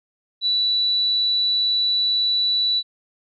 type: tone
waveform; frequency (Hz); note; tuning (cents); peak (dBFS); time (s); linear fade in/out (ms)
sine; 3951; B7; 0; -17; 0.41-2.83; 50
effects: none